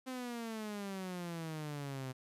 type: exponential sweep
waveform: sawtooth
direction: down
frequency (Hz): 261.6 to 128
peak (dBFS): -36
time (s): 0.06-2.13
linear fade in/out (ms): 20
effects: resampled to 32000 Hz + 12-bit